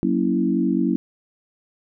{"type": "tone cluster", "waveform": "sine", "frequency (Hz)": [185.8, 234.5, 278.9, 328.7], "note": ["F#3", "A#3", "C#4", "E4"], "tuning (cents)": [7, 11, 11, -5], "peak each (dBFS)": -23, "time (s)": [0.03, 0.96], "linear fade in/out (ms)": 0, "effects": []}